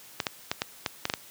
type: clicks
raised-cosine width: 0.2 ms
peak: -9 dBFS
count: 8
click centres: 0.202 / 0.268 / 0.515 / 0.619 / 0.862 / 1.054 / 1.099 / 1.138 s
effects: white hiss -50 dBFS RMS until 1.3 s + high-pass 80 Hz 12 dB/octave